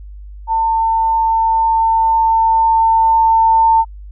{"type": "tone with level ramp", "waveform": "sine", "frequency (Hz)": 899, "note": "A5", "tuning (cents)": 37, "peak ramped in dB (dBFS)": [-12, -7], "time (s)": [0.47, 3.85], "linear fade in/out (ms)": 50, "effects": ["added 50 Hz sine -30 dBFS peak until 4.11 s"]}